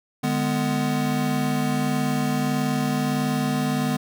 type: chord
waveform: square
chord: G# diminished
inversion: second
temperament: just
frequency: 149.51 / 207.7 / 249.2 Hz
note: D3 / G#3 / B3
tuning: +31 / 0 / +16 cents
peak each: -27 / -28 / -25 dBFS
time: 0.23-3.97 s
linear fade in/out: 10 ms
effects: none